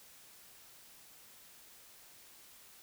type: silence
effects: white hiss -58 dBFS RMS until 2.82 s